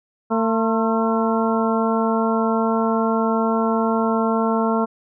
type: harmonic tone with a mistuned harmonic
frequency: 225.1 Hz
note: A3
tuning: 40 cents sharp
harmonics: 1 / 2 / 3 / 4 / 5 / 6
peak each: -20 / -23 / -25 / -26 / -27 / -28 dBFS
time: 0.3-4.86 s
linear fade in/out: 20 ms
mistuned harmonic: 5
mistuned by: -75 cents
effects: none